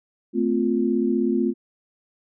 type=tone cluster; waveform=sine; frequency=221.4 / 257.4 / 350.3 Hz; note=A3 / C4 / F4; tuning=+11 / -28 / +5 cents; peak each=-23 dBFS; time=0.33-1.54 s; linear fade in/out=50 ms; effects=none